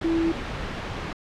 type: tone in noise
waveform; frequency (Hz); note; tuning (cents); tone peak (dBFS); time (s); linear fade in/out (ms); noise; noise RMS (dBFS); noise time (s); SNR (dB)
sine; 329.9; E4; +1; -20; 0.04-0.32; 5; pink; -31; 0.01-1.13; +8
effects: low-pass 3000 Hz 12 dB/octave